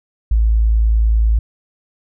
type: tone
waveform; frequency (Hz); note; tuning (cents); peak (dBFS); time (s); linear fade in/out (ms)
sine; 55; A1; 0; -10; 0.31-1.39; 5
effects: none